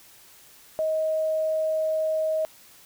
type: tone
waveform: sine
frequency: 630 Hz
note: D#5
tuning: 21 cents sharp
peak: -22 dBFS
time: 0.79-2.45 s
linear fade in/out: 0 ms
effects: white hiss -52 dBFS RMS until 2.85 s